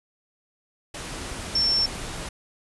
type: tone in noise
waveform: sine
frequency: 5420 Hz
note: E8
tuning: 47 cents sharp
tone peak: -19 dBFS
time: 1.55-1.86 s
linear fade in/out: 5 ms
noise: pink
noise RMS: -34 dBFS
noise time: 0.94-2.29 s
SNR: +12 dB
effects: resampled to 24000 Hz